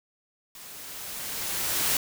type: noise with level ramp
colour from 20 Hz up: white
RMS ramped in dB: -45 to -24 dBFS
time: 0.55-1.97 s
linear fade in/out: 2 ms
effects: none